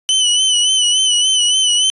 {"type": "tone with vibrato", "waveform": "sawtooth", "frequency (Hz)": 3000, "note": "F#7", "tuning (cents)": 23, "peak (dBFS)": -8, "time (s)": [0.09, 1.9], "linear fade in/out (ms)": 0, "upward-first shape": "sine", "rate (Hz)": 3.5, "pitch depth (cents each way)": 52, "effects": ["resampled to 24000 Hz"]}